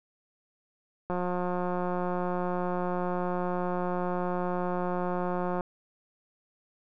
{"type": "click train", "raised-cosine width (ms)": 1, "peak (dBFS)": -18, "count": 808, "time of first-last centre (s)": [1.1, 5.608], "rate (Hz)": 179, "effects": []}